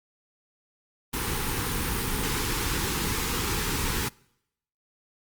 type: band-stop noise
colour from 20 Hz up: pink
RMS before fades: -28 dBFS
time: 1.13-4.09 s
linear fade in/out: 10 ms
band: 500 to 790 Hz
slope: 96 dB/octave
effects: noise-tail reverb RT60 0.8 s tail -25 dB re dry + Opus 32 kbps